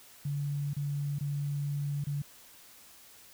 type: tone with dropouts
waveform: sine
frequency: 143.4 Hz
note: D3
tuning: 41 cents flat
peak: -30 dBFS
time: 0.25-2.22 s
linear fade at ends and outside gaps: 5 ms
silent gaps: 0.735-0.765 / 1.187-1.208 / 2.041-2.068 s
effects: white hiss -55 dBFS RMS until 3.33 s